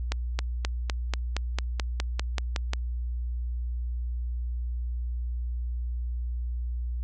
accelerating click train, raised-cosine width 0.2 ms, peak -11 dBFS, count 13, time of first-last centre 0.12-2.734 s, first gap 270 ms, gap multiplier 0.96, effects added 60 Hz sine -28 dBFS peak until 7.03 s + resampled to 24000 Hz

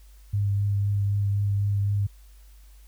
sine tone with vibrato, 100.9 Hz, G#2, 49 cents flat, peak -21 dBFS, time 0.33-2.07 s, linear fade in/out 10 ms, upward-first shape triangle, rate 3.9 Hz, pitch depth 17 cents each way, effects added 50 Hz sine -47 dBFS peak until 2.87 s + white hiss -61 dBFS RMS until 2.87 s

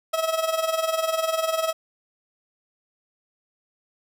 30% pulse tone with tremolo, 646 Hz, E5, 35 cents flat, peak -16 dBFS, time 0.13-1.73 s, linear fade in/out 10 ms, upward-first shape triangle, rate 20 Hz, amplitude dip 80%, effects none

